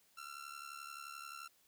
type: tone with amplitude modulation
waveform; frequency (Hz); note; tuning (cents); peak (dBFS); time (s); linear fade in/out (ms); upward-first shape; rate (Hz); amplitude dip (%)
sawtooth; 1356; E6; +49; -40; 0.17-1.48; 10; sine; 71.5; 80
effects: white hiss -71 dBFS RMS until 1.67 s